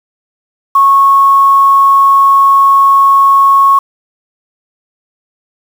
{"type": "tone with quantisation", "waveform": "sine", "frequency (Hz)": 1100, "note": "C#6", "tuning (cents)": -14, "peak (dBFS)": -3, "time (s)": [0.75, 3.79], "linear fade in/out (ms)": 5, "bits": 5, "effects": []}